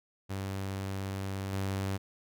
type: tone with level steps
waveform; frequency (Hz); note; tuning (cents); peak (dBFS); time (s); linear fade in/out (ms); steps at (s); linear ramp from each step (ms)
sawtooth; 97; G2; -18; -30 / -27; 0.29-1.98; 20; 1.53; 2
effects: none